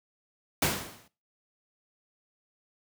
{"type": "noise with exponential decay", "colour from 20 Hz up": "pink", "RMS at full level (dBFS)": -22, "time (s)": [0.62, 1.08], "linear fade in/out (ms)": 5, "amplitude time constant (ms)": 100, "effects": ["noise-tail reverb RT60 0.3 s tail -18 dB re dry", "high-pass 100 Hz 12 dB/octave"]}